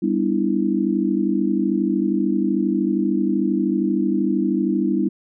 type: chord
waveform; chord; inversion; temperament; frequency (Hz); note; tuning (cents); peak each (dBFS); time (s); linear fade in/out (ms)
sine; E minor seventh; first; just; 197.78 / 247.2 / 296.7 / 329.6; G3 / B3 / D4 / E4; +16 / +2 / +18 / 0; -22 / -24 / -23 / -22; 0.02-5.09; 10
effects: none